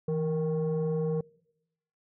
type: tone pair together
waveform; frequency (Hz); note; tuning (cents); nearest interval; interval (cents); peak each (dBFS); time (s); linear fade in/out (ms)
sine; 162.65 / 466.2; E3 / A#4; -23 / 0; octave + tritone; 1823; -27; 0.08-1.21; 5
effects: noise-tail reverb RT60 0.9 s tail -26 dB re dry + tanh soft clip ceiling -23 dBFS